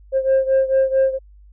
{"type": "beating tone pair", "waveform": "sine", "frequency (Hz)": [531, 535.5], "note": ["C5", "C5"], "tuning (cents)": [25, 40], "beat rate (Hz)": 4.5, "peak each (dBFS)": [-14, -17], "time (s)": [0.12, 1.19], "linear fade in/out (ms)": 50, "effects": ["tanh soft clip ceiling -10 dBFS", "added 50 Hz sine -43 dBFS peak until 1.52 s"]}